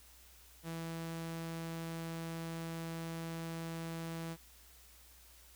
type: tone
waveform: sawtooth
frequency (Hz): 164.81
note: E3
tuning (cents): 0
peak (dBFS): -36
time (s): 0.63-4.37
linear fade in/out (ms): 50
effects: added 60 Hz sine -62 dBFS peak until 5.55 s + white hiss -61 dBFS RMS until 5.55 s